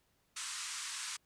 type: band-pass noise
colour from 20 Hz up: white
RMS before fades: -42 dBFS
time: 0.36-1.17 s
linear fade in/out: 10 ms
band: 1000 to 9200 Hz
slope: 48 dB/octave
effects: pink hiss -75 dBFS RMS until 1.25 s